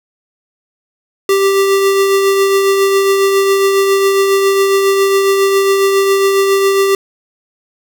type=tone with tremolo; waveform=square; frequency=392 Hz; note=G4; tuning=in tune; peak=-8 dBFS; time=1.29-6.95 s; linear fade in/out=2 ms; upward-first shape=triangle; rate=7.3 Hz; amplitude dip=35%; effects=none